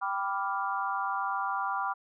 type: chord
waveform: sine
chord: G dominant seventh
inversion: none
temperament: equal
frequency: 784 / 987.8 / 1174.7 / 1396.9 Hz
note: G5 / B5 / D6 / F6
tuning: 0 / 0 / 0 / 0 cents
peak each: -34 / -34 / -33 / -36 dBFS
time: 0.01-1.94 s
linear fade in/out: 20 ms
effects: none